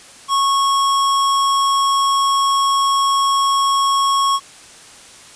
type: tone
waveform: square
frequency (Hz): 1100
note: C#6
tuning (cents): -14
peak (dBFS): -14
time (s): 0.28-4.4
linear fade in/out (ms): 50
effects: white hiss -41 dBFS RMS until 5.35 s + resampled to 22050 Hz